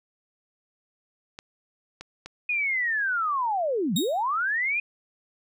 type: clicks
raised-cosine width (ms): 0.2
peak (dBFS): -21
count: 3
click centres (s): 1.389 / 2.01 / 2.26
type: linear two-way sweep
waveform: sine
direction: down then up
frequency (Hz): 2489 to 152.9 to 2489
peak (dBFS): -23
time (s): 2.49-4.8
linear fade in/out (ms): 5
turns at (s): 3.95
type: tone with exponential decay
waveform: sawtooth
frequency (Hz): 3749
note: A#7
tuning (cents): +9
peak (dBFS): -20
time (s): 3.96-4.23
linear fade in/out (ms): 5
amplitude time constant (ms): 57
effects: none